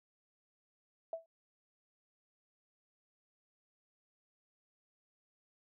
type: tone with exponential decay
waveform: sine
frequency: 657 Hz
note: E5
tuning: 6 cents flat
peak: -33 dBFS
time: 1.13-1.26 s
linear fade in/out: 2 ms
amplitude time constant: 28 ms
effects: none